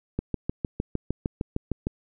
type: click train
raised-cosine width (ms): 3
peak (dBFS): -13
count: 12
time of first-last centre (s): 0.19-1.869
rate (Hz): 6.55
effects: none